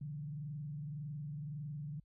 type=tone with frequency modulation; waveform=sine; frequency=147.5 Hz; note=D3; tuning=8 cents sharp; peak=-40 dBFS; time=0.01-2 s; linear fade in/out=5 ms; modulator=21.8 Hz; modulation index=0.58; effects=added 50 Hz sine -67 dBFS peak until 2.04 s